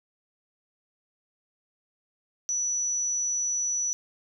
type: tone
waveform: sine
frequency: 5920 Hz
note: F#8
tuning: in tune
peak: -25 dBFS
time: 2.49-3.93 s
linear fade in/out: 0 ms
effects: none